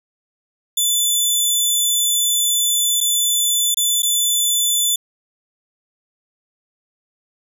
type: tone with dropouts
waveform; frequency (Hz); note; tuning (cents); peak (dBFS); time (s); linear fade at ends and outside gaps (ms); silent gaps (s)
15% pulse; 3497; A7; -11; -8; 0.77-4.96; 5; 3.005-3.01 / 3.745-3.77 / 4.022-4.03
effects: none